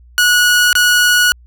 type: tone with dropouts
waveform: sawtooth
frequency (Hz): 1461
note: F#6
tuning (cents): -22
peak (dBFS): -5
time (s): 0.18-1.32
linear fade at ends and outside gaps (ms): 0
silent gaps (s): 0.729-0.753
effects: added 60 Hz sine -40 dBFS peak until 1.46 s